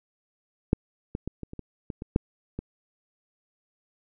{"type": "clicks", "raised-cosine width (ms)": 3, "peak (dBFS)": [-6, -17, -18, -22, -26, -23, -20, -22, -7, -19], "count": 10, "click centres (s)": [0.731, 1.151, 1.276, 1.433, 1.534, 1.593, 1.902, 2.021, 2.161, 2.59], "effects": []}